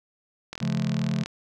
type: click train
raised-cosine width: 0.2 ms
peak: -17 dBFS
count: 31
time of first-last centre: 0.53-1.26 s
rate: 41.1 Hz
type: chord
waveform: triangle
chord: Db augmented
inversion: none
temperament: just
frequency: 138.59 / 173.24 / 216.5 Hz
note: Db3 / F3 / A3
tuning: 0 / -14 / -28 cents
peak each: -26 dBFS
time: 0.61-1.24 s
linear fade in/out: 10 ms
effects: none